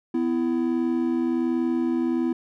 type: tone pair together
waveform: triangle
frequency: 251.2 / 332.5 Hz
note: B3 / E4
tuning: +30 / +15 cents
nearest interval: perfect fourth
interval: 485 cents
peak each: -22 dBFS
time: 0.14-2.33 s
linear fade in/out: 5 ms
effects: none